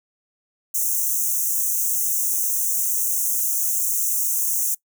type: high-pass noise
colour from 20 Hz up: white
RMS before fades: -22 dBFS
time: 0.74-4.75 s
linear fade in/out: 10 ms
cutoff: 5900 Hz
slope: 96 dB/octave
effects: noise-tail reverb RT60 0.1 s tail -22 dB re dry